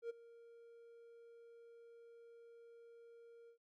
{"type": "tone with ADSR envelope", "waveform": "triangle", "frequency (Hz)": 466.2, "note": "A#4", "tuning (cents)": 0, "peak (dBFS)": -37, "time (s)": [0.02, 3.58], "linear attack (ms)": 77, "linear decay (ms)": 17, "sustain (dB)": -19, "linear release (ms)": 94, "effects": []}